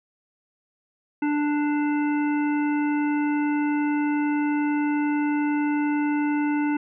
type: harmonic tone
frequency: 294.8 Hz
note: D4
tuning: 7 cents sharp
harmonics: 1 / 3 / 5 / 7 / 9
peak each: -21 / -31 / -35 / -38 / -40 dBFS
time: 1.22-6.77 s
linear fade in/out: 5 ms
effects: none